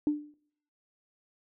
sine tone with exponential decay, 297.2 Hz, D4, 21 cents sharp, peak -20 dBFS, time 0.07-0.34 s, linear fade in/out 1 ms, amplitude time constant 57 ms, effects noise-tail reverb RT60 0.7 s tail -26 dB re dry + tanh soft clip ceiling -17 dBFS

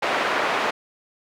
pink band-pass noise, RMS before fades -23 dBFS, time 0.02-0.71 s, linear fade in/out 10 ms, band 550 to 2200 Hz, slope 12 dB/octave, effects none

